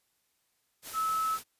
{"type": "tone in noise", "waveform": "sine", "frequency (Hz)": 1300, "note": "E6", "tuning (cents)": -24, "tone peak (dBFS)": -27, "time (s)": [0.93, 1.39], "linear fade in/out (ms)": 50, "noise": "white", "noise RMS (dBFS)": -42, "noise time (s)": [0.82, 1.44], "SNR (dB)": 12, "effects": ["white hiss -75 dBFS RMS until 1.59 s", "resampled to 32000 Hz"]}